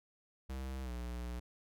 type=tone with pitch glide; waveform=square; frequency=65.7 to 60.25 Hz; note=C2 to B1; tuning=+8 to -42 cents; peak=-40 dBFS; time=0.49-1.4 s; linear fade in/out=10 ms; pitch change=-150 cents; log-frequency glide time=0.83-0.91 s; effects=none